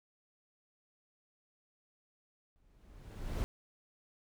brown noise with exponential growth, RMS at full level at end -32 dBFS, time 2.56-3.44 s, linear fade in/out 0 ms, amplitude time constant 190 ms, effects none

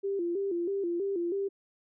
sine tone with vibrato, 368.9 Hz, F#4, 5 cents flat, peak -28 dBFS, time 0.03-1.49 s, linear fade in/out 20 ms, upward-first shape square, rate 3.1 Hz, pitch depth 120 cents each way, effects none

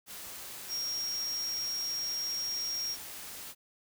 sine tone in noise, 5590 Hz, F8, 1 cent sharp, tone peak -32 dBFS, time 0.68-2.97 s, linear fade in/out 50 ms, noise white, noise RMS -44 dBFS, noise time 0.06-3.55 s, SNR +9 dB, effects none

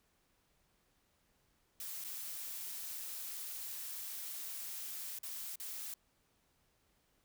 blue noise with dropouts, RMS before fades -44 dBFS, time 1.8-5.94 s, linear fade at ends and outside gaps 2 ms, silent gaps 2.041-2.045 / 5.188-5.231 / 5.557-5.599 s, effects pink hiss -75 dBFS RMS until 7.24 s

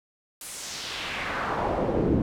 brown noise with band-pass filter sweep, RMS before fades -28 dBFS, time 0.41-2.22 s, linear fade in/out 2 ms, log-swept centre 11000 to 250 Hz, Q 1.6, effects none

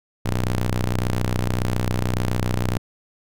sawtooth ring-modulated tone, 61.74 Hz, B1, in tune, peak -13 dBFS, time 0.25-2.78 s, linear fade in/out 10 ms, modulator 44.4 Hz, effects none

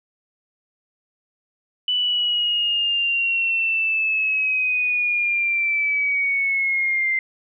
sine linear sweep, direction down, 2984 to 2080 Hz, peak -18 dBFS, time 1.88-7.19 s, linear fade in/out 2 ms, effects none

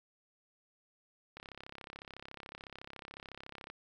click train, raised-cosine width 0.3 ms, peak -30 dBFS, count 80, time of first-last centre 1.37-3.7 s, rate 33.9 Hz, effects 11-bit

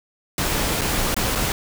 pink noise with dropouts, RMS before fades -22 dBFS, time 0.38-1.52 s, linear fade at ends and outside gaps 1 ms, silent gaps 0.811-0.816 / 1.144-1.165 / 1.352-1.356 s, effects none

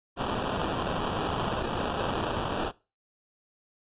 blue noise with sample-and-hold, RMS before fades -30 dBFS, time 0.16-2.72 s, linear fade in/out 50 ms, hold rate 2100 Hz, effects noise-tail reverb RT60 0.3 s tail -21 dB re dry + resampled to 8000 Hz

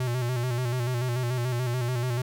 square tone with vibrato, 123.47 Hz, B2, in tune, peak -26 dBFS, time 0-2.22 s, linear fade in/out 5 ms, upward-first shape square, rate 6.9 Hz, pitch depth 55 cents each way, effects none

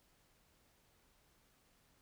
silence, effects pink hiss -72 dBFS RMS until 2.01 s

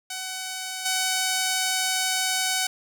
5% pulse tone with level steps, 751 Hz, F#5, 26 cents sharp, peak -19 / -11 dBFS, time 0.1-2.67 s, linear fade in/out 5 ms, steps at 0.85 s, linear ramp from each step 10 ms, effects none

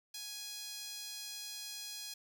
sawtooth tone with high-pass filter, 830.6 Hz, G#5, in tune, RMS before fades -45 dBFS, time 0.14-2.14 s, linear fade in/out 5 ms, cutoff 4300 Hz, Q 1.6, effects none

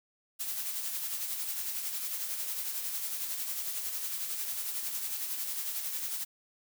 blue noise with tremolo, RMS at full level -34 dBFS, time 0.39-6.25 s, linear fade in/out 20 ms, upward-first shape sine, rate 11 Hz, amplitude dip 40%, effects none

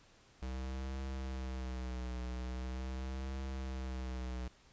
square tone with vibrato, 64.1 Hz, C2, 35 cents flat, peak -39 dBFS, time 0.42-4.48 s, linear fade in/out 5 ms, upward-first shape triangle, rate 0.42 Hz, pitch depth 65 cents each way, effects pink hiss -64 dBFS RMS until 4.72 s + resampled to 16000 Hz

